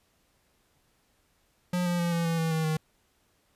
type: tone with pitch steps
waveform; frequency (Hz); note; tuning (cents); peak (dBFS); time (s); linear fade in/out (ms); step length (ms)
square; 178.5 / 175.23 / 172.02 / 168.87 / 165.78 / 162.74 / 159.76 / 156.84; F3 / F3 / F3 / E3 / E3 / E3 / D#3 / D#3; +38 / +6 / -26 / +42 / +10 / -22 / +46 / +14; -26; 1.73-2.77; 5; 130
effects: pink hiss -69 dBFS RMS until 3.55 s + resampled to 32000 Hz